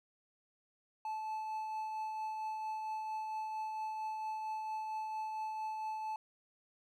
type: tone with tremolo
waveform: triangle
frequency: 870 Hz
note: A5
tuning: 20 cents flat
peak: -34 dBFS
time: 1.05-6.16 s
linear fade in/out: 2 ms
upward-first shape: triangle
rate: 4.4 Hz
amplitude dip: 30%
effects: none